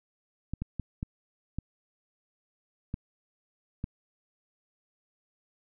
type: clicks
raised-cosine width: 5 ms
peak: -20 dBFS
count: 7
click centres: 0.536 / 0.62 / 0.797 / 1.029 / 1.586 / 2.941 / 3.841 s
effects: none